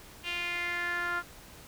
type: tone with band-pass filter sweep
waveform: sawtooth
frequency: 349.2 Hz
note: F4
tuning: in tune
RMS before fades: -33 dBFS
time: 0.23-1.23 s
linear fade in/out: 50 ms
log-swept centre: 2800 to 1400 Hz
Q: 4.7
effects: pink hiss -51 dBFS RMS until 1.67 s